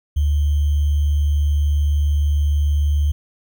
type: tone with sample-and-hold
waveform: sine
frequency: 73.42 Hz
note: D2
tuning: in tune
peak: -14 dBFS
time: 0.16-3.12 s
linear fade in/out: 10 ms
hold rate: 3150 Hz
effects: none